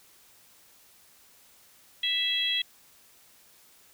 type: harmonic tone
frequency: 659.3 Hz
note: E5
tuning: in tune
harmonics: 3 / 4 / 5 / 6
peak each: -35 / -34 / -26 / -35 dBFS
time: 2.03-2.62 s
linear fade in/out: 5 ms
effects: white hiss -58 dBFS RMS until 3.93 s